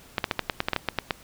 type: clicks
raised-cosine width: 0.3 ms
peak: -7 dBFS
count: 12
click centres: 0.182 / 0.242 / 0.312 / 0.393 / 0.498 / 0.604 / 0.685 / 0.733 / 0.763 / 0.887 / 0.987 / 1.108 s
effects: pink hiss -51 dBFS RMS until 1.23 s